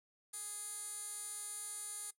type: tone with band-pass filter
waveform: 15% pulse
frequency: 415.3 Hz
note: G#4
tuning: in tune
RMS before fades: -45 dBFS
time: 0.33-2.11 s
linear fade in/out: 10 ms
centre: 9400 Hz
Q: 5.8
effects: noise-tail reverb RT60 0.1 s tail -17 dB re dry